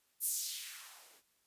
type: noise with band-pass filter sweep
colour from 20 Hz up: violet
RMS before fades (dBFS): -41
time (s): 0.2-1.23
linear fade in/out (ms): 50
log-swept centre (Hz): 12000 to 290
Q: 1.6
effects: white hiss -75 dBFS RMS until 1.46 s + resampled to 32000 Hz